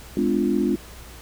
sine chord, G# diminished seventh, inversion none, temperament equal with one note detuned, 207.7 / 253.2 / 293.7 / 349.2 Hz, G#3 / B3 / D4 / F4, 0 / +43 / 0 / 0 cents, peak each -24 dBFS, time 0.17-0.76 s, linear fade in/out 2 ms, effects added 60 Hz sine -43 dBFS peak until 1.21 s + pink hiss -44 dBFS RMS until 1.21 s

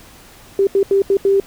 sine tone bursts at uneven times, 393.5 Hz, G4, 7 cents sharp, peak -10 dBFS, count 5, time 0.59-0.67 / 0.75-0.83 / 0.91-1.02 / 1.1-1.17 / 1.25-1.4 s, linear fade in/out 2 ms, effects pink hiss -43 dBFS RMS until 1.46 s

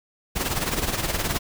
pink noise with tremolo, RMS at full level -23 dBFS, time 0.35-1.39 s, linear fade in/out 20 ms, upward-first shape sine, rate 19 Hz, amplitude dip 65%, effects none

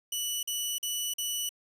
15% pulse tone bursts, 2960 Hz, F#7, in tune, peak -23 dBFS, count 4, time 0.12-1.492 s, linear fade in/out 5 ms, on 310 ms, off 44 ms, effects 9-bit

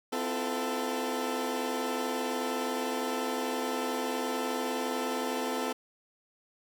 20% pulse chord, F major seventh, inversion second, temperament equal with one note detuned, 255.7 / 329.6 / 349.2 / 440 Hz, C4 / E4 / F4 / A4, -40 / 0 / 0 / 0 cents, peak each -29 / -35 / -35 / -29 dBFS, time 0.12-5.73 s, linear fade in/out 10 ms, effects none

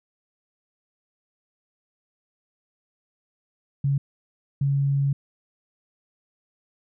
sine tone bursts at uneven times, 139.4 Hz, C#3, 10 cents sharp, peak -19 dBFS, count 2, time 3.84-3.98 / 4.61-5.13 s, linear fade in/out 5 ms, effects none

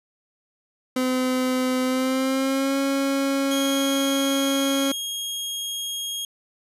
30% pulse tone with pitch glide, 255.9 to 274.3 Hz, C4 to C#4, -38 to -18 cents, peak -18 dBFS, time 0.96-4.92 s, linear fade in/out 5 ms, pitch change +120 cents, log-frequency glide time 1.83-2.78 s
sawtooth tone, 3266 Hz, G#7, 30 cents flat, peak -24 dBFS, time 3.51-6.25 s, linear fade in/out 2 ms
effects resampled to 32000 Hz

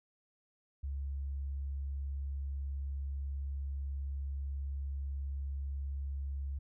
sine tone, 69.2 Hz, C#2, 2 cents flat, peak -35 dBFS, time 0.83-6.59 s, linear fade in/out 10 ms, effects none

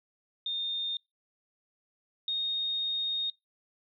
sine tone pair in turn, 3646 / 3708 Hz, A#7 / A#7, -39 / -10 cents, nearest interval unison, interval 29 cents, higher second, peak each -30 / -28 dBFS, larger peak second, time 0.46-0.97 / 2.28-3.3 s, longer second, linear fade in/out 2 ms, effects noise-tail reverb RT60 0.2 s tail -25 dB re dry

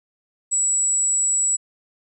sine tone, 7830 Hz, B8, 16 cents flat, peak -17 dBFS, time 0.51-1.57 s, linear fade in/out 20 ms, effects none

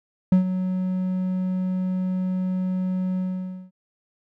triangle tone with ADSR envelope, 185 Hz, F#3, in tune, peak -9 dBFS, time 0.32-3.71 s, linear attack 4 ms, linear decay 110 ms, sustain -11 dB, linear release 530 ms, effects none

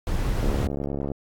brown noise, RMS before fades -24 dBFS, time 0.07-0.67 s, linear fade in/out 0 ms
click train, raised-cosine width 2 ms, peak -16 dBFS, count 49, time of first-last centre 0.43-1.117 s, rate 69.9 Hz
effects AAC 64 kbps

